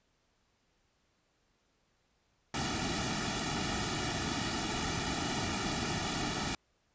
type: noise with comb filter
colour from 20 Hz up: pink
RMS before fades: -34 dBFS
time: 2.54-6.55 s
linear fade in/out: 2 ms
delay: 1.9 ms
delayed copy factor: -0.85
effects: pink hiss -74 dBFS RMS until 6.94 s + resampled to 16000 Hz